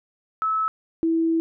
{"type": "tone pair in turn", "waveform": "sine", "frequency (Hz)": [1300, 327.7], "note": ["E6", "E4"], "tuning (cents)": [-24, -10], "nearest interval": "2 octaves", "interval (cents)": 2386, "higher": "first", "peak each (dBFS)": [-20, -18], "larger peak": "second", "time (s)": [[0.42, 0.68], [1.03, 1.4]], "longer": "second", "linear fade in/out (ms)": 0, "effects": []}